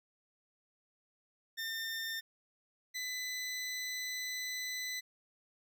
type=tone pair in turn; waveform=20% pulse; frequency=1807 / 2005 Hz; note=A6 / B6; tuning=+46 / +26 cents; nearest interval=major second; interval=180 cents; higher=second; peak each=-32 / -32 dBFS; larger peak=neither; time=1.57-2.21 / 2.94-5.01 s; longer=second; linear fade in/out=20 ms; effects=none